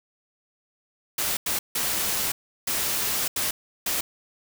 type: noise bursts at uneven times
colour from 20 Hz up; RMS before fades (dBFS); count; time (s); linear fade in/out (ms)
white; -26; 6; 1.18-1.37 / 1.46-1.59 / 1.75-2.32 / 2.67-3.28 / 3.36-3.51 / 3.86-4.01; 5
effects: none